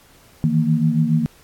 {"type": "tone cluster", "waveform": "sine", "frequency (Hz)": [155.6, 162.7, 232], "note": ["D#3", "E3", "A#3"], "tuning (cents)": [0, -22, -8], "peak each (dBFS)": -19, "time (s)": [0.44, 1.26], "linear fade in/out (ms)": 0, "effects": ["pink hiss -51 dBFS RMS until 1.43 s", "AAC 64 kbps"]}